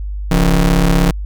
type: ring-modulated tone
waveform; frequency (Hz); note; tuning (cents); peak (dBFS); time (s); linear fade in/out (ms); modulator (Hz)
35% pulse; 102.9; G#2; -16; -5; 0.31-1.11; 5; 69.4
effects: added 50 Hz sine -20 dBFS peak until 1.25 s